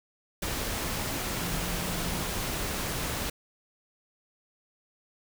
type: tone in noise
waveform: sine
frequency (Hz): 174.61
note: F3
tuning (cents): 0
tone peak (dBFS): -36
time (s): 1.41-2.22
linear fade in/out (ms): 5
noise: pink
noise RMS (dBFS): -32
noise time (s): 0.42-3.3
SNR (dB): -7
effects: none